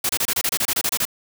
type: noise bursts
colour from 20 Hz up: white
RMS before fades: -21 dBFS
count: 13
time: 0.04-1.053 s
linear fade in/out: 5 ms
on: 53 ms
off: 27 ms
effects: none